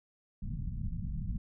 pink low-pass noise, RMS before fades -36 dBFS, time 0.42-1.38 s, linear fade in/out 5 ms, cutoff 210 Hz, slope 48 dB/octave, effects none

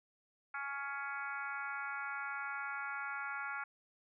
harmonic tone with a mistuned harmonic, 278.9 Hz, C#4, 11 cents sharp, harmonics 3 / 4 / 5 / 6 / 7 / 8 / 9, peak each -47 / -47 / -41 / -47 / -54 / -48 / -57 dBFS, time 0.54-3.64 s, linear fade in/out 5 ms, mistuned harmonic 7, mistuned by +29 cents, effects none

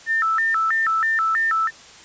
sine tone with vibrato, 1540 Hz, G6, 31 cents flat, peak -17 dBFS, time 0.06-1.71 s, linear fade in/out 50 ms, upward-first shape square, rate 3.1 Hz, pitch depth 270 cents each way, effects white hiss -44 dBFS RMS until 2.04 s + resampled to 16000 Hz

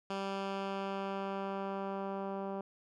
10% pulse tone with low-pass filter sweep, 195.5 Hz, G3, 4 cents flat, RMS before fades -38 dBFS, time 0.1-2.61 s, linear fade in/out 2 ms, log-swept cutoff 4800 to 870 Hz, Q 0.72, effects none

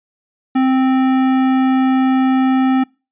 sine tone with tanh clipping, 261.6 Hz, C4, in tune, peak -13 dBFS, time 0.55-2.84 s, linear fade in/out 10 ms, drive 17 dB, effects noise-tail reverb RT60 0.3 s tail -26 dB re dry + resampled to 8000 Hz

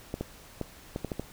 clicks, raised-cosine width 2 ms, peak -18 dBFS, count 7, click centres 0.141 / 0.21 / 0.613 / 0.961 / 1.047 / 1.118 / 1.196 s, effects pink hiss -51 dBFS RMS until 1.32 s

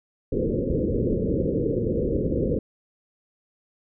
white low-pass noise, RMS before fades -24 dBFS, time 0.32-2.59 s, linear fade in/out 5 ms, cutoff 530 Hz, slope 96 dB/octave, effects none

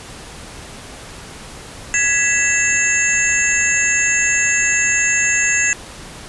sine tone cluster, 1670 / 1974 / 2659 / 6560 / 7240 Hz, G#6 / B6 / E7 / G#8 / A8, +9 / -1 / +14 / -22 / +48 cents, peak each -20 dBFS, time 1.94-5.73 s, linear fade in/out 0 ms, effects pink hiss -35 dBFS RMS until 6.28 s + resampled to 24000 Hz

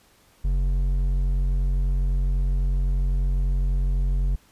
triangle tone with hard clipping, 45.94 Hz, F#1, 12 cents flat, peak -21 dBFS, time 0.44-4.36 s, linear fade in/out 10 ms, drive 10 dB, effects pink hiss -58 dBFS RMS until 4.51 s + resampled to 32000 Hz

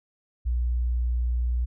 sine tone, 60.3 Hz, B1, 41 cents flat, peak -22 dBFS, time 0.45-1.66 s, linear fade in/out 20 ms, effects none

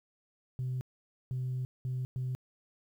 sine tone bursts at uneven times, 127.9 Hz, C3, 39 cents flat, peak -30 dBFS, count 4, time 0.59-0.81 / 1.31-1.65 / 1.85-2.05 / 2.16-2.35 s, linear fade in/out 0 ms, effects tanh soft clip ceiling -29 dBFS + 11-bit

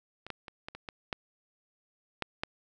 clicks, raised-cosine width 0.3 ms, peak -27 / -20 / -27 / -23 / -27 / -23 / -16 / -15 / -15 dBFS, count 9, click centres 0.266 / 0.303 / 0.482 / 0.685 / 0.75 / 0.888 / 1.128 / 2.223 / 2.435 s, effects none

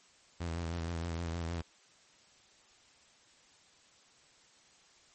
sawtooth tone with vibrato, 84.1 Hz, E2, 35 cents sharp, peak -31 dBFS, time 0.4-1.62 s, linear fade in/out 10 ms, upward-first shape sine, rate 6.4 Hz, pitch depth 50 cents each way, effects white hiss -63 dBFS RMS until 5.14 s + MP3 32 kbps

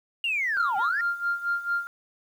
sine linear two-way sweep, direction down then up, 2862 to 747 to 1877 Hz, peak -23 dBFS, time 0.24-1.01 s, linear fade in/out 2 ms, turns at 0.77 s
sine tone with tremolo, 1396.9 Hz, F6, in tune, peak -21 dBFS, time 0.57-1.87 s, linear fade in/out 0 ms, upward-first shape sine, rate 4.5 Hz, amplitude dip 80%
effects tanh soft clip ceiling -18 dBFS + 9-bit

